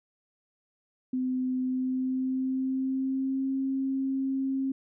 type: tone with pitch glide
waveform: sine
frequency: 256 to 267.8 Hz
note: C4 to C4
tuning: -38 to +40 cents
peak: -26 dBFS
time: 1.13-4.72 s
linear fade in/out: 5 ms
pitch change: +78 cents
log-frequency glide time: 1.61-3.49 s
effects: none